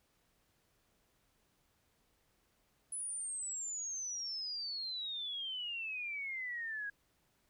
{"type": "exponential sweep", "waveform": "sine", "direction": "down", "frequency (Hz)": [10170, 1630], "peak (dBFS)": -38, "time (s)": [2.92, 6.9], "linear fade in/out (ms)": 5, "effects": ["pink hiss -75 dBFS RMS until 7.49 s"]}